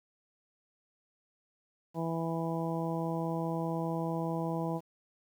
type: harmonic tone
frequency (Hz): 164.81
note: E3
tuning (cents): 0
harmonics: 1 / 2 / 3 / 4 / 5 / 6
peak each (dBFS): -34 / -37 / -39 / -40 / -41 / -42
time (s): 1.94-4.81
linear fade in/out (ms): 50
effects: 10-bit